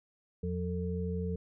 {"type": "tone cluster", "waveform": "sine", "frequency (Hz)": [85.1, 177.6, 446.2], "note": ["F2", "F3", "A4"], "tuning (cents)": [-44, 29, 24], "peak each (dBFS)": [-35, -35, -38], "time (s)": [0.43, 1.36], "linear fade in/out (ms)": 5, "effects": []}